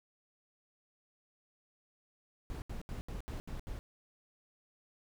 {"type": "noise bursts", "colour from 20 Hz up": "brown", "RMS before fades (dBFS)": -41, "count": 7, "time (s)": [2.5, 3.79], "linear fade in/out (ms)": 0, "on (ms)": 120, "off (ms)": 75, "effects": []}